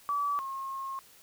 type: tone pair in turn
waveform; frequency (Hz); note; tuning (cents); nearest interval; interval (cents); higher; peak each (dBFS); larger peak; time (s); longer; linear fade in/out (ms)
sine; 1149 / 1077; D6 / C6; -38 / +50; minor second; 112; first; -27 / -34; first; 0.09-0.39 / 0.39-0.99; second; 0
effects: white hiss -57 dBFS RMS until 1.22 s